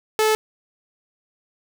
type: tone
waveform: sawtooth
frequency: 434 Hz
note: A4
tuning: 24 cents flat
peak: -12 dBFS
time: 0.19-0.35 s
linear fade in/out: 0 ms
effects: none